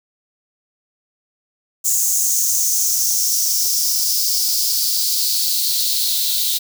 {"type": "noise with high-pass filter sweep", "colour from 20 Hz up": "blue", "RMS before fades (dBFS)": -18, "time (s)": [1.84, 6.59], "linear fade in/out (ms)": 20, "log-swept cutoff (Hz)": [6900, 3800], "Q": 4.7, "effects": []}